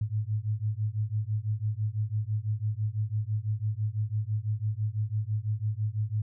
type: beating tone pair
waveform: sine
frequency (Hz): 104.1 / 110.1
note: G#2 / A2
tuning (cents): +5 / +2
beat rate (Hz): 6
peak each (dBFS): -30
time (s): 0.01-6.22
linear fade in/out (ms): 5
effects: none